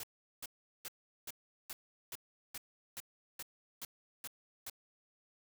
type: noise bursts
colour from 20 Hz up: white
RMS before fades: -44 dBFS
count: 12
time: 0-4.698 s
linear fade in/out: 2 ms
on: 34 ms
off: 390 ms
effects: none